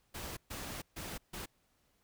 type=noise bursts at uneven times; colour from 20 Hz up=pink; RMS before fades=-43 dBFS; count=4; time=0.14-0.37 / 0.5-0.82 / 0.96-1.18 / 1.33-1.46 s; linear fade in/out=10 ms; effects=pink hiss -74 dBFS RMS until 2.03 s

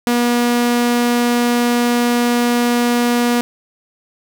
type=tone; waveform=sawtooth; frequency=240.5 Hz; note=B3; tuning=46 cents flat; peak=-9 dBFS; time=0.07-3.41 s; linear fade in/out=0 ms; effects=none

